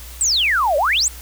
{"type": "exponential two-way sweep", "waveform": "sine", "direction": "down then up", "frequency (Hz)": [8350, 540, 8350], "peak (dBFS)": -14, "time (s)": [0.21, 1.08], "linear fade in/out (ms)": 0, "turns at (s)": 0.77, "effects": ["added 60 Hz sine -35 dBFS peak until 1.21 s", "white hiss -39 dBFS RMS until 1.21 s"]}